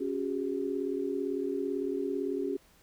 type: chord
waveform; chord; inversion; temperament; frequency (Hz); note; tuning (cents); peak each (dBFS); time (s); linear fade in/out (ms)
sine; C# suspended fourth; none; equal with one note detuned; 277.2 / 370 / 407.9; C#4 / F#4 / G#4; 0 / 0 / -31; -34; 0-2.57; 10
effects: pink hiss -62 dBFS RMS until 2.82 s